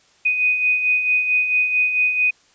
sine beating tone pair, 2489 / 2493.5 Hz, D#7 / D#7, 0 / +3 cents, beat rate 4.5 Hz, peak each -25 / -16 dBFS, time 0.25-2.31 s, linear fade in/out 10 ms, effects white hiss -56 dBFS RMS until 2.54 s + resampled to 16000 Hz

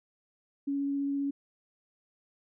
sine tone with vibrato, 280 Hz, C#4, 18 cents sharp, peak -28 dBFS, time 0.67-1.31 s, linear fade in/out 10 ms, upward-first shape triangle, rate 15 Hz, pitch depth 9 cents each way, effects none

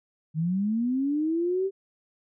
sine linear sweep, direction up, 151.2 to 394.1 Hz, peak -23 dBFS, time 0.34-1.71 s, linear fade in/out 50 ms, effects none

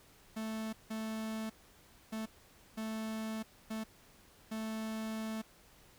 45% pulse tone bursts at uneven times, 220 Hz, A3, in tune, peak -37 dBFS, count 6, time 0.36-0.73 / 0.9-1.5 / 2.12-2.26 / 2.77-3.43 / 3.7-3.84 / 4.51-5.42 s, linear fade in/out 10 ms, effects pink hiss -62 dBFS RMS until 5.98 s

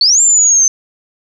sine exponential two-way sweep, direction up then down, 4293 to 7400 to 6180 Hz, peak -6 dBFS, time 0.01-0.68 s, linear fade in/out 2 ms, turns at 0.21 s, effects none

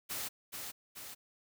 white noise with echo, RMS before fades -39 dBFS, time 0.09-0.29 s, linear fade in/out 20 ms, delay 430 ms, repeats 2, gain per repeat -4 dB, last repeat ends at 1.15 s, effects none

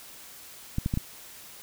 clicks, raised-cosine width 5 ms, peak -14 dBFS, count 4, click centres 0.784 / 0.861 / 0.939 / 0.974 s, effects white hiss -47 dBFS RMS until 1.62 s

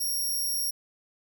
5% pulse tone, 5588 Hz, F8, in tune, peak -21 dBFS, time 0-0.71 s, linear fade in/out 10 ms, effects none

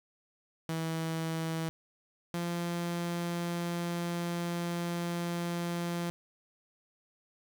sawtooth tone pair in turn, 162.5 / 172.2 Hz, E3 / F3, -24 / -24 cents, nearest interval minor second, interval 100 cents, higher second, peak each -28 dBFS, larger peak neither, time 0.69-1.69 / 2.34-6.1 s, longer second, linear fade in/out 0 ms, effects 9-bit

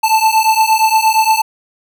square beating tone pair, 875 / 883.6 Hz, A5 / A5, -10 / +7 cents, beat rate 8.6 Hz, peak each -13 dBFS, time 0.03-1.42 s, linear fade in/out 10 ms, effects none

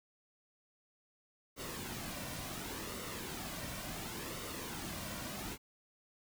pink noise with flanger, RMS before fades -43 dBFS, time 1.56-5.58 s, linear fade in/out 50 ms, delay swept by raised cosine 1.2 to 2.4 ms, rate 0.7 Hz, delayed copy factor -0.5, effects none

